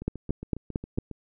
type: two click trains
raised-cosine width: 3 ms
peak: -13 / -24 dBFS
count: 5 / 9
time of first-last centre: 0.08-0.985 / 0.02-1.113 s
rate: 4.42 / 7.32 Hz
effects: none